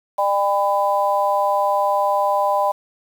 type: harmonic tone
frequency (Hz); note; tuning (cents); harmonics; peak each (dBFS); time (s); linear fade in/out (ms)
200; G3; +35; 3 / 4 / 5; -20 / -20 / -20; 0.18-2.72; 10
effects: 7-bit